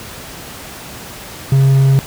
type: tone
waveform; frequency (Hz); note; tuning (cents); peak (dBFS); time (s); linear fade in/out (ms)
triangle; 135.5; C#3; -39; -5; 1.52-1.99; 0
effects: pink hiss -31 dBFS RMS until 2.06 s + high-pass 60 Hz 12 dB/octave